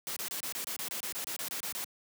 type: noise bursts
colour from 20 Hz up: white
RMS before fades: -37 dBFS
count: 15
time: 0.07-1.843 s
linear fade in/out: 0 ms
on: 93 ms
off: 27 ms
effects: high-pass 150 Hz 12 dB/octave